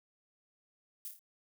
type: noise with echo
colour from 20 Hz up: violet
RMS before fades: -42 dBFS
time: 1.05-1.08 s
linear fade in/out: 0 ms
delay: 28 ms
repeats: 4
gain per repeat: -5 dB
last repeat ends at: 1.192 s
effects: none